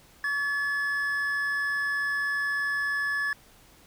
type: tone pair together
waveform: triangle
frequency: 1130.9 / 1717 Hz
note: C#6 / A6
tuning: +34 / -43 cents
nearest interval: perfect fifth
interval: 723 cents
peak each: -35 / -24 dBFS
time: 0.24-3.33 s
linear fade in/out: 2 ms
effects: pink hiss -56 dBFS RMS until 3.86 s